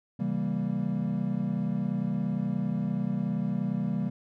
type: chord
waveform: triangle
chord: C# diminished seventh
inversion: none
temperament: equal with one note detuned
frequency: 135.35 / 164.81 / 196 / 233.1 Hz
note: C#3 / E3 / G3 / Bb3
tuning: -41 / 0 / 0 / 0 cents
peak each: -33 / -31 / -28 / -31 dBFS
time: 0.19-4.1 s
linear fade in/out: 10 ms
effects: none